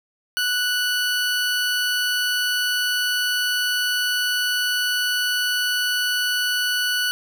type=tone; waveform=20% pulse; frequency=1480 Hz; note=F#6; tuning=in tune; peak=-15 dBFS; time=0.37-7.11 s; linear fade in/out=0 ms; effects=none